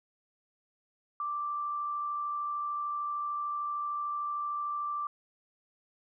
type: tone with amplitude modulation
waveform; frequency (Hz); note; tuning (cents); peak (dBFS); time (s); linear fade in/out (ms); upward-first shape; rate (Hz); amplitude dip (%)
sine; 1174.7; D6; 0; -30; 1.2-5.07; 2; sine; 73.3; 25
effects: none